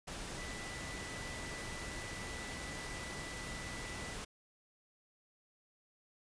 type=tone in noise; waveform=sine; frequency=1980 Hz; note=B6; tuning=4 cents sharp; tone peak=-48 dBFS; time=0.37-4.14 s; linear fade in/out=10 ms; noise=pink; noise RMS=-44 dBFS; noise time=0.07-4.25 s; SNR=-7 dB; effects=resampled to 22050 Hz